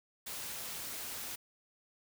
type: noise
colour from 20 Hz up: white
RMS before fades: -42 dBFS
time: 0.26-1.36 s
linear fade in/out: 10 ms
effects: none